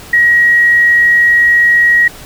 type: tone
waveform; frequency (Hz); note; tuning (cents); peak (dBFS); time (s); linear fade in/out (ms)
sine; 1900; A#6; +33; -5; 0.13-2.08; 5
effects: pink hiss -33 dBFS RMS until 2.25 s